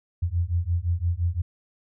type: beating tone pair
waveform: sine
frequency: 83.7 / 89.5 Hz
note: E2 / F2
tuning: +27 / +43 cents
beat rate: 5.8 Hz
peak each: -25 dBFS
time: 0.22-1.42 s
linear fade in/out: 10 ms
effects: none